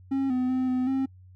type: tone with pitch steps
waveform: triangle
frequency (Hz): 270.6 / 253.1 / 257.3 / 254.1 / 266.5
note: C#4 / B3 / C4 / B3 / C4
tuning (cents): -42 / +43 / -29 / +49 / +32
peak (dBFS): -21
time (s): 0.11-1.06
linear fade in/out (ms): 10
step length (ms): 190
effects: noise-tail reverb RT60 0.1 s tail -25 dB re dry + added 92 Hz sine -48 dBFS peak until 1.35 s